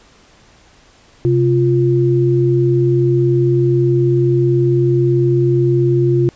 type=tone pair together; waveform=sine; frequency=130.8 / 349.2 Hz; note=C3 / F4; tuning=0 / 0 cents; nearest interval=octave + perfect fourth; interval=1700 cents; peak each=-13 dBFS; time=1.25-6.29 s; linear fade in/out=0 ms; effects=pink hiss -48 dBFS RMS until 6.35 s + resampled to 16000 Hz